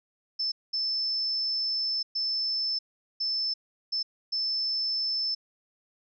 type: tone bursts at uneven times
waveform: sine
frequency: 5274 Hz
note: E8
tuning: in tune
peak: -26 dBFS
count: 6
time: 0.39-0.52 / 0.73-2.03 / 2.15-2.79 / 3.2-3.54 / 3.92-4.03 / 4.32-5.35 s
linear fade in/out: 10 ms
effects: none